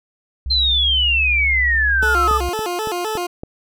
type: tone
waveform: sine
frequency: 65.6 Hz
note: C2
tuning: 5 cents sharp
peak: -21 dBFS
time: 0.46-2.49 s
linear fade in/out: 0 ms
type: exponential sweep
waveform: sine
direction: down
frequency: 4171 to 1200 Hz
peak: -14 dBFS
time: 0.5-2.38 s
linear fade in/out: 10 ms
type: tone with vibrato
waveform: 20% pulse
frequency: 392 Hz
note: G4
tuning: in tune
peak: -16 dBFS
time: 2.02-3.27 s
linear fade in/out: 10 ms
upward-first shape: square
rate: 3.9 Hz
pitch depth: 180 cents each way
type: click train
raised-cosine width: 2 ms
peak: -16 dBFS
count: 6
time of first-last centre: 2.03-3.434 s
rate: 3.56 Hz
effects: none